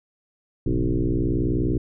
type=tone with frequency modulation; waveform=sine; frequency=130.81 Hz; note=C3; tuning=in tune; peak=-19 dBFS; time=0.66-1.78 s; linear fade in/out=5 ms; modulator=60.4 Hz; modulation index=4.2; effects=none